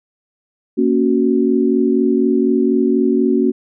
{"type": "chord", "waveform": "sine", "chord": "F# major", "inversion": "first", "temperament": "equal", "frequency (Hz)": [233.1, 277.2, 370], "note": ["A#3", "C#4", "F#4"], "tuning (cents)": [0, 0, 0], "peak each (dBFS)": -16, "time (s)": [0.77, 3.52], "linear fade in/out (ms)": 20, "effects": []}